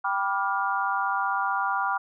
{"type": "chord", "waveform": "sine", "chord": "G dominant seventh", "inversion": "none", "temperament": "just", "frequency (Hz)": [784, 980, 1176, 1411.2], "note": ["G5", "B5", "D6", "F6"], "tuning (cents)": [0, -14, 2, 18], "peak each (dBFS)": -29, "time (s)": [0.04, 1.98], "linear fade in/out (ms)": 10, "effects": []}